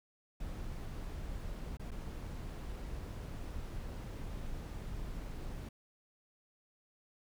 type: noise with dropouts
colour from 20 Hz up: brown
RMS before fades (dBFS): -42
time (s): 0.4-5.69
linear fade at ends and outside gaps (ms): 5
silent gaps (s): 1.771-1.795 / 1.908-1.915
effects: none